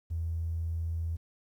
triangle tone, 82.41 Hz, E2, in tune, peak -26 dBFS, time 0.1-1.17 s, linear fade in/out 20 ms, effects tanh soft clip ceiling -28 dBFS + 11-bit

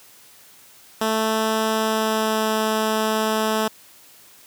10% pulse tone with pitch glide, 220 to 218.1 Hz, A3 to A3, 0 to -15 cents, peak -11 dBFS, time 1.01-3.68 s, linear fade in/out 5 ms, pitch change -15 cents, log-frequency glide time 1.71-2.52 s, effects white hiss -49 dBFS RMS until 4.46 s + high-pass 80 Hz 12 dB/octave

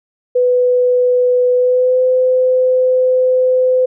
sine tone with pitch glide, 496.8 to 509.9 Hz, B4 to C5, +10 to -45 cents, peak -9 dBFS, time 0.35-3.86 s, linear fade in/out 10 ms, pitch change +45 cents, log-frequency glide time 1.54-2.02 s, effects none

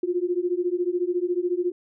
sine beating tone pair, 348.3 / 362.3 Hz, F4 / F#4, -5 / -36 cents, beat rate 14 Hz, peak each -25 dBFS, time 0.03-1.72 s, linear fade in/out 5 ms, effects none

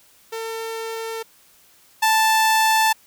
sawtooth tone pair in turn, 450.8 / 880.5 Hz, A4 / A5, +42 / +1 cents, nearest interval octave, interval 1159 cents, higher second, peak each -23 / -11 dBFS, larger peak second, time 0.32-1.23 / 2.02-2.93 s, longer neither, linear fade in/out 10 ms, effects white hiss -54 dBFS RMS until 3.06 s

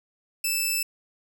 10% pulse tone, 2637 Hz, E7, in tune, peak -15 dBFS, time 0.44-0.83 s, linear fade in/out 5 ms, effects none

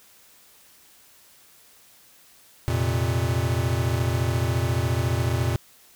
square chord, F suspended fourth, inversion none, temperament equal, 87.31 / 116.54 / 130.81 Hz, F2 / Bb2 / C3, 0 / 0 / 0 cents, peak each -27 / -25 / -29 dBFS, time 2.68-5.56 s, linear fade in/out 0 ms, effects white hiss -54 dBFS RMS until 5.95 s

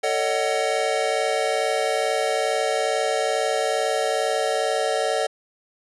square chord, D# half-diminished seventh, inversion second, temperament just, 448 / 560 / 622.3 / 746.7 Hz, A4 / C#5 / D#5 / F#5, +31 / +18 / 0 / +16 cents, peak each -27 dBFS, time 0.03-5.27 s, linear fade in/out 10 ms, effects resampled to 24000 Hz

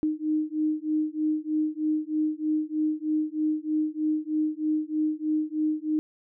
sine beating tone pair, 306.8 / 310 Hz, D#4 / D#4, -24 / -6 cents, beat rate 3.2 Hz, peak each -27 dBFS, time 0.03-5.99 s, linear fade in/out 0 ms, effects none

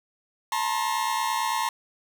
40% pulse tone cluster, 881 / 950 / 1064 Hz, A5 / A#5 / C6, +2 / +33 / +29 cents, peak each -28 dBFS, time 0.52-1.69 s, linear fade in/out 2 ms, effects none

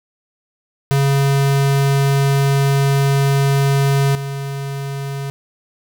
square tone with level steps, 138.59 Hz, C#3, in tune, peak -13 / -23 dBFS, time 0.91-5.3 s, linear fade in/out 0 ms, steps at 4.15 s, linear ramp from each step 2 ms, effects none

